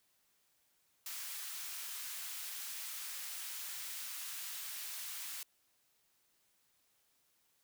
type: high-pass noise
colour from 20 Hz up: white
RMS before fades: -44 dBFS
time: 1.06-5.43 s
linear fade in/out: 2 ms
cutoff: 1300 Hz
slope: 12 dB/octave
effects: white hiss -75 dBFS RMS until 7.63 s